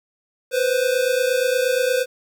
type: tone pair together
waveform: square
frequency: 493.9 / 522.4 Hz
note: B4 / C5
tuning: 0 / -3 cents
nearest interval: minor second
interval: 97 cents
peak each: -21 / -21 dBFS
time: 0.51-2.06 s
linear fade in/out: 50 ms
effects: 9-bit